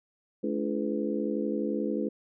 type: harmonic tone with a mistuned harmonic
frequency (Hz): 71.4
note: D2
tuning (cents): -48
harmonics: 3 / 4 / 5 / 6 / 7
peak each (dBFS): -32 / -33 / -34 / -35 / -35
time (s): 0.43-2.09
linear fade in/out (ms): 10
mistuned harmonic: 5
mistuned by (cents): -91
effects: none